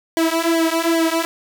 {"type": "tone with flanger", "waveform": "sawtooth", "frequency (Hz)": 329.6, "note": "E4", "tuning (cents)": 0, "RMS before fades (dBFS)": -18, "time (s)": [0.17, 1.25], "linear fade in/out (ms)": 0, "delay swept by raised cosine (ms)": [0.76, 3.66], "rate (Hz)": 2.5, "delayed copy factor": -0.95, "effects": []}